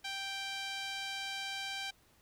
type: tone with band-pass filter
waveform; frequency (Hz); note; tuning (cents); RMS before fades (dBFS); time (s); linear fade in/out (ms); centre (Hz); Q
sawtooth; 784; G5; 0; -40; 0.04-1.91; 10; 3400; 1.2
effects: pink hiss -67 dBFS RMS until 2.21 s